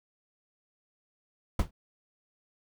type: noise with exponential decay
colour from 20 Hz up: brown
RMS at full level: -20 dBFS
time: 1.59-1.71 s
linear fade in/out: 5 ms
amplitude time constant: 24 ms
effects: none